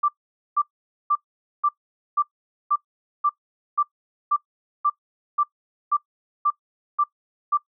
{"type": "tone bursts", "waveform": "sine", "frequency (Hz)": 1174.7, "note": "D6", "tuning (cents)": 0, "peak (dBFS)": -16, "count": 15, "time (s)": [0.03, 7.575], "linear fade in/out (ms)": 10, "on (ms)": 55, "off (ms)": 480, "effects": ["noise-tail reverb RT60 0.1 s tail -20 dB re dry"]}